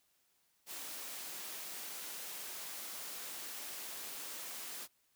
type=high-pass noise; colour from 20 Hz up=white; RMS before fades=-45 dBFS; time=0.66-4.88 s; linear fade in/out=50 ms; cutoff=230 Hz; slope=12 dB/octave; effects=white hiss -75 dBFS RMS until 5.15 s